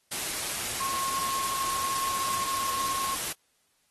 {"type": "tone in noise", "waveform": "sine", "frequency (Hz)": 1081, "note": "C#6", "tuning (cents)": -44, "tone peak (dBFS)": -29, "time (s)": [0.8, 3.15], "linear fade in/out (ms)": 10, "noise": "white", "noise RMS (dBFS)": -32, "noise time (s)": [0.11, 3.33], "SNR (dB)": 0, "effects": ["white hiss -70 dBFS RMS until 3.9 s", "AAC 32 kbps"]}